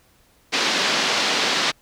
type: band-pass noise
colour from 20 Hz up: white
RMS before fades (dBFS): -21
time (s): 0.52-1.72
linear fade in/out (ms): 20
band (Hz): 180 to 5000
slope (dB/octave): 24
effects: pink hiss -58 dBFS RMS until 1.81 s